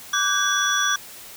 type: tone cluster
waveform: sine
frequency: 1162 / 1515 / 1613 / 3404 / 5830 Hz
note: D6 / F#6 / G6 / G#7 / F#8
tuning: -19 / +40 / +49 / +42 / -26 cents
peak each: -25 dBFS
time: 0.13-0.96 s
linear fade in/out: 5 ms
effects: white hiss -41 dBFS RMS until 1.36 s